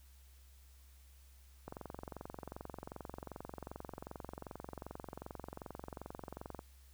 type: click train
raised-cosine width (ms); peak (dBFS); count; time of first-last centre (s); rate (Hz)
1; -30; 112; 1.68-6.592; 22.6
effects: added 66 Hz sine -58 dBFS peak until 6.93 s + white hiss -68 dBFS RMS until 6.93 s